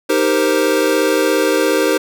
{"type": "chord", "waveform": "square", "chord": "C minor seventh", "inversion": "first", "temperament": "equal", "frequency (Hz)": [311.1, 392, 466.2, 523.3], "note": ["Eb4", "G4", "Bb4", "C5"], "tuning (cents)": [0, 0, 0, 0], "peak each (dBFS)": -19, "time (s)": [0.09, 1.98], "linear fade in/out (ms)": 10, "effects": []}